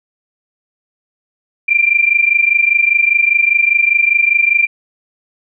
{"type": "tone pair together", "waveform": "sine", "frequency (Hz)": [2362, 2387], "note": ["D7", "D7"], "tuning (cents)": [9, 28], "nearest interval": "unison", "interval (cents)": 19, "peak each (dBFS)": -12, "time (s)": [1.68, 4.67], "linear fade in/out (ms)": 10, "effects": []}